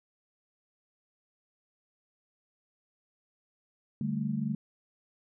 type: chord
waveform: sine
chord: D suspended fourth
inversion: none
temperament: equal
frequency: 146.83 / 196 / 220 Hz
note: D3 / G3 / A3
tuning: 0 / 0 / 0 cents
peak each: -34 / -34 / -32 dBFS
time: 4.01-4.55 s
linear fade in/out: 2 ms
effects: none